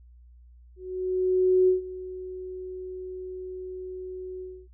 sine tone with ADSR envelope, 370 Hz, F#4, in tune, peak -16 dBFS, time 0.76-4.68 s, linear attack 920 ms, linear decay 130 ms, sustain -18 dB, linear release 270 ms, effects added 60 Hz sine -49 dBFS peak until 4.73 s

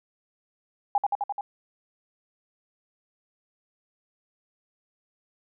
sine tone with echo, 811 Hz, G#5, 41 cents flat, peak -18 dBFS, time 0.95-0.98 s, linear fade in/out 2 ms, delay 86 ms, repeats 5, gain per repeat -2 dB, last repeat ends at 1.41 s, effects none

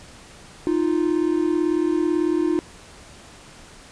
triangle tone pair together, 311.1 / 349.2 Hz, D#4 / F4, 0 / 0 cents, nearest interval major second, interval 200 cents, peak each -19 / -19 dBFS, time 0.67-2.59 s, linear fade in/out 0 ms, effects pink hiss -45 dBFS RMS until 3.91 s + resampled to 22050 Hz

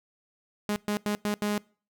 sawtooth tone bursts at uneven times, 207.7 Hz, G#3, in tune, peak -22 dBFS, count 5, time 0.69-0.76 / 0.88-0.97 / 1.06-1.15 / 1.25-1.34 / 1.42-1.58 s, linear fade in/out 0 ms, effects noise-tail reverb RT60 0.4 s tail -24 dB re dry

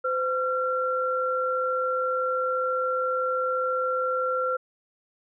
sine tone pair together, 512 / 1367 Hz, C5 / F6, -38 / -37 cents, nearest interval octave + perfect fourth, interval 1701 cents, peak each -26 / -26 dBFS, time 0.04-4.57 s, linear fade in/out 10 ms, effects none

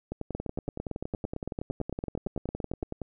two click trains, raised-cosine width 2 ms, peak -20 / -19 dBFS, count 32 / 23, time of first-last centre 0.12-3.017 / 0.35-2.827 s, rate 10.7 / 8.88 Hz, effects none

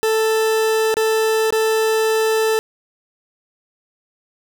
40% pulse tone with dropouts, 440.8 Hz, A4, 3 cents sharp, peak -14 dBFS, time 0.03-2.59 s, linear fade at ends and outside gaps 0 ms, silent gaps 0.941-0.969 / 1.505-1.525 s, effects none

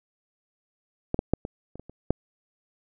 clicks, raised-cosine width 2 ms, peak -11 / -10 / -7 / -19 / -28 / -27 / -29 / -7 dBFS, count 8, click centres 1.144 / 1.191 / 1.336 / 1.451 / 1.756 / 1.796 / 1.896 / 2.106 s, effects none

